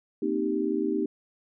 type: chord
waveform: sine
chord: C minor seventh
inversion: third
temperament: equal with one note detuned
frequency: 233.1 / 261.6 / 311.1 / 390.9 Hz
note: Bb3 / C4 / Eb4 / G4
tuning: 0 / 0 / 0 / -5 cents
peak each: -32 / -32 / -28 / -29 dBFS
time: 0.22-1.06 s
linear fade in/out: 5 ms
effects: none